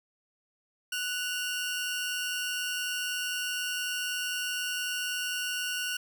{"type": "tone pair together", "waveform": "sawtooth", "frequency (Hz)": [1480, 2789], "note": ["F#6", "F7"], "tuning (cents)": [0, -3], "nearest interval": "major seventh", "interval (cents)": 1097, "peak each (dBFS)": [-30, -30], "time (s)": [0.92, 5.97], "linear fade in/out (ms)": 5, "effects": []}